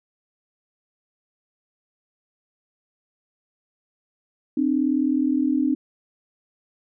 sine tone pair together, 261.6 / 301.2 Hz, C4 / D4, 0 / +44 cents, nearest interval major second, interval 244 cents, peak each -21 / -21 dBFS, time 4.57-5.75 s, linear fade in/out 5 ms, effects none

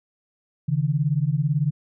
sine beating tone pair, 138.59 / 156.59 Hz, C#3 / D#3, 0 / +11 cents, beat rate 18 Hz, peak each -22 dBFS, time 0.68-1.71 s, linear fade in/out 10 ms, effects none

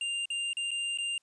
square tone with dropouts, 2794 Hz, F7, in tune, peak -31 dBFS, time 0.01-1.18 s, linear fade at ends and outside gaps 2 ms, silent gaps 0.256-0.302 / 0.532-0.569 / 0.708-0.714 / 0.975-0.985 s, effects white hiss -75 dBFS RMS until 1.22 s + resampled to 22050 Hz

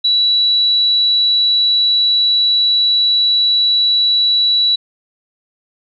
sine tone, 3930 Hz, B7, 9 cents flat, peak -10 dBFS, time 0.04-4.76 s, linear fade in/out 10 ms, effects none

